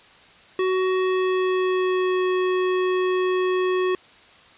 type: tone with pitch glide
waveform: square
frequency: 373.2 to 368.7 Hz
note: F#4 to F#4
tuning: +15 to -6 cents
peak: -20 dBFS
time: 0.59-3.95 s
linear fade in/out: 2 ms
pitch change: -21 cents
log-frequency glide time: 0.87-2.24 s
effects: white hiss -50 dBFS RMS until 4.57 s + resampled to 8000 Hz

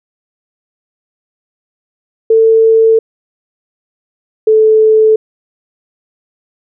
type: tone pair in turn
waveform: sine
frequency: 447.4 / 436.4 Hz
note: A4 / A4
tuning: +29 / -14 cents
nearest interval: unison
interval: 43 cents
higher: first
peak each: -4 dBFS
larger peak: neither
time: 2.3-2.99 / 4.47-5.16 s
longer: neither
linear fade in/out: 5 ms
effects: none

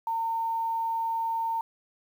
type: tone with quantisation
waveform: sine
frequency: 910 Hz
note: A#5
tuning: 42 cents flat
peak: -26 dBFS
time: 0.07-1.61 s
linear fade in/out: 2 ms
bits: 9
effects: none

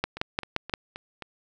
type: two click trains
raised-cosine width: 0.3 ms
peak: -21 / -9 dBFS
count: 5 / 5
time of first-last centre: 0.17-1.223 / 0.04-0.738 s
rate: 3.8 / 5.73 Hz
effects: none

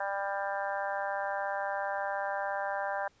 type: harmonic tone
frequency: 198.1 Hz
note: G3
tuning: 18 cents sharp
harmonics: 3 / 4 / 5 / 6 / 7 / 8 / 9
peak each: -36 / -35 / -39 / -46 / -45 / -38 / -45 dBFS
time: 0-3.08 s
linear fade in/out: 5 ms
effects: pink hiss -66 dBFS RMS until 3.2 s + resampled to 16000 Hz

